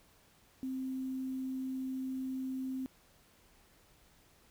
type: tone with quantisation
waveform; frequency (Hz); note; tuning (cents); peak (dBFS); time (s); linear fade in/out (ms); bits
sine; 261.6; C4; 0; -35; 0.63-2.86; 0; 10
effects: pink hiss -65 dBFS RMS until 4.5 s